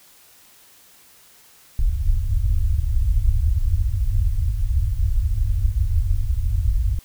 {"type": "low-pass noise", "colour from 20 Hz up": "pink", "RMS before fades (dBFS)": -19, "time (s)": [1.79, 6.99], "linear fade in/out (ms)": 2, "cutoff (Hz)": 100, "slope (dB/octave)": 48, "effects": ["white hiss -51 dBFS RMS until 7.04 s"]}